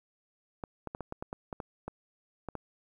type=clicks; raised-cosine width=1 ms; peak=-23 dBFS; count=12; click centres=0.638 / 0.873 / 0.949 / 1.007 / 1.124 / 1.225 / 1.329 / 1.528 / 1.602 / 1.88 / 2.487 / 2.553 s; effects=10-bit